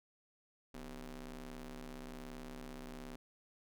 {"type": "ring-modulated tone", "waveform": "sawtooth", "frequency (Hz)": 138.59, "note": "C#3", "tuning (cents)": 0, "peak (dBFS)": -39, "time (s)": [0.74, 3.16], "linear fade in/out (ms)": 5, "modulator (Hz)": 108, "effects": []}